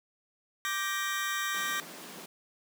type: chord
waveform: sawtooth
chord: G minor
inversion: second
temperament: just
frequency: 1176 / 1568 / 1881.6 Hz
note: D6 / G6 / Bb6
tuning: +2 / 0 / +16 cents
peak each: -31 dBFS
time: 0.65-1.8 s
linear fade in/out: 0 ms
type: high-pass noise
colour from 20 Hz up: pink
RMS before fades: -46 dBFS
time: 1.54-2.26 s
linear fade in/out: 5 ms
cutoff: 160 Hz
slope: 96 dB/octave
effects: none

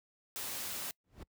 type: noise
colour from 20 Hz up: white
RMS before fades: -40 dBFS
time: 0.36-0.91 s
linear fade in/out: 0 ms
type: noise with exponential growth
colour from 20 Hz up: brown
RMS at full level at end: -39 dBFS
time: 1.04-1.23 s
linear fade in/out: 2 ms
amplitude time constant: 40 ms
effects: noise-tail reverb RT60 0.1 s tail -26 dB re dry + high-pass 60 Hz 12 dB/octave

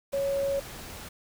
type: tone in noise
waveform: sine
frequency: 554.4 Hz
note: C#5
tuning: in tune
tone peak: -25 dBFS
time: 0.13-0.6 s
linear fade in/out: 10 ms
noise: pink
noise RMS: -42 dBFS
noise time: 0.12-1.09 s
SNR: +14 dB
effects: none

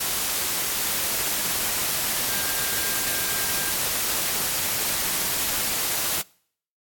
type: tone in noise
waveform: sine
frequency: 1598 Hz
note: G6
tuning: 33 cents sharp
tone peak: -36 dBFS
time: 2.28-3.72 s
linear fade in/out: 10 ms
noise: white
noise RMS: -25 dBFS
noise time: 0-6.22 s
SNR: -14 dB
effects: noise-tail reverb RT60 0.6 s tail -25 dB re dry + AAC 64 kbps

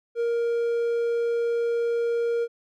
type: tone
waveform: triangle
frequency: 468.5 Hz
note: A#4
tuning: 9 cents sharp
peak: -20 dBFS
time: 0.15-2.48 s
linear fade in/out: 50 ms
effects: none

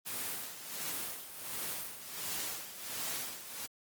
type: noise with tremolo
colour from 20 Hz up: white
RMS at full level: -37 dBFS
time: 0.05-3.67 s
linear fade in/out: 20 ms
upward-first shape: sine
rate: 1.4 Hz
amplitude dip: 70%
effects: high-pass 100 Hz 12 dB/octave + Opus 24 kbps

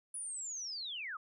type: linear sweep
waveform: sine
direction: down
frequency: 10000 to 1174.7 Hz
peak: -39 dBFS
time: 0.14-1.17 s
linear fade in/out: 5 ms
effects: none

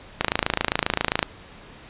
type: click train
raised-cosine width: 0.3 ms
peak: -3 dBFS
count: 29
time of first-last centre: 0.21-1.228 s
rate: 27.5 Hz
effects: pink hiss -45 dBFS RMS until 1.89 s + resampled to 8000 Hz

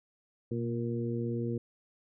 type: harmonic tone with a mistuned harmonic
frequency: 117.3 Hz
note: A#2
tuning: 11 cents sharp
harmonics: 1 / 2 / 3 / 4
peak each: -34 / -35 / -37 / -39 dBFS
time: 0.51-1.58 s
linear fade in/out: 5 ms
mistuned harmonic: 1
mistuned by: +44 cents
effects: none

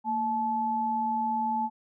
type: tone pair together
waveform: sine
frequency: 229.4 / 866 Hz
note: A#3 / A5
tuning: -28 / -28 cents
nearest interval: octave + major seventh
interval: 2300 cents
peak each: -33 / -26 dBFS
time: 0.04-1.7 s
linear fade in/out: 50 ms
effects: none

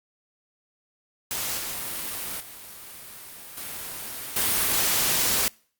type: noise with level steps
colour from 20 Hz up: white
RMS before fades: -29 / -32 / -42 / -35 / -23 dBFS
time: 1.31-5.48 s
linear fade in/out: 0 ms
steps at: 1.58 / 2.4 / 3.57 / 4.36 s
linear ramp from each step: 5 ms
effects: noise-tail reverb RT60 0.5 s tail -26 dB re dry + Opus 48 kbps

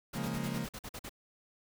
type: noise bursts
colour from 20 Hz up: pink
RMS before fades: -43 dBFS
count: 10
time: 0.13-1.094 s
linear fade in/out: 10 ms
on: 55 ms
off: 46 ms
type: chord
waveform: 40% pulse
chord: Bb minor seventh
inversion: first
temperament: equal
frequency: 138.59 / 174.61 / 207.7 / 233.1 Hz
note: Db3 / F3 / Ab3 / Bb3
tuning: 0 / 0 / 0 / 0 cents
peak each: -38 / -39 / -40 / -38 dBFS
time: 0.13-0.68 s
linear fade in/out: 50 ms
effects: none

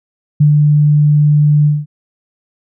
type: tone with ADSR envelope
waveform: sine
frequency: 148.5 Hz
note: D3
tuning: 20 cents sharp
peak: -4 dBFS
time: 0.4-1.86 s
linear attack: 10 ms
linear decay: 110 ms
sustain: -2 dB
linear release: 200 ms
effects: none

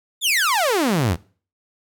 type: exponential sweep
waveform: sawtooth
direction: down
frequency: 3713 to 73.42 Hz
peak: -13 dBFS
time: 0.21-1.17 s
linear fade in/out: 50 ms
effects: noise-tail reverb RT60 0.4 s tail -21 dB re dry

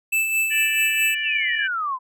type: tone with tremolo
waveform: square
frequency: 2637 Hz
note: E7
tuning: in tune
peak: -18 dBFS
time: 0.12-1.15 s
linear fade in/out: 10 ms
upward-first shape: sine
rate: 4.6 Hz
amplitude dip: 45%
type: harmonic tone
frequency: 587.3 Hz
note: D5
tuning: in tune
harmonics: 3 / 4 / 5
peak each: -26 / -27 / -28 dBFS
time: 0.5-1.68 s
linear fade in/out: 20 ms
type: exponential sweep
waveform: sine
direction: down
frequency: 2852 to 993 Hz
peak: -22 dBFS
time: 1.22-1.99 s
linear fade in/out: 50 ms
effects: none

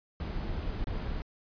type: noise with dropouts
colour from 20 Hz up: brown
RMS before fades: -34 dBFS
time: 0.2-1.22 s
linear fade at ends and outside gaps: 1 ms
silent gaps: 0.843-0.87 s
effects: resampled to 11025 Hz

